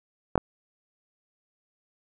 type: clicks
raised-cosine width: 1 ms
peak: -7 dBFS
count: 2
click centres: 0.356 / 0.378 s
effects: none